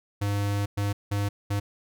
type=tone bursts at uneven times; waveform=square; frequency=101.4 Hz; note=G#2; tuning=41 cents flat; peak=-25 dBFS; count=4; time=0.21-0.66 / 0.77-0.93 / 1.11-1.29 / 1.5-1.6 s; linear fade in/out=10 ms; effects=none